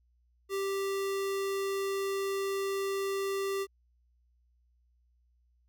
square tone, 392 Hz, G4, in tune, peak -31 dBFS, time 0.49-3.67 s, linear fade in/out 50 ms, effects added 60 Hz sine -66 dBFS peak until 5.68 s

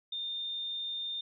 sine tone, 3623 Hz, A7, 50 cents sharp, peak -34 dBFS, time 0.12-1.21 s, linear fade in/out 5 ms, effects none

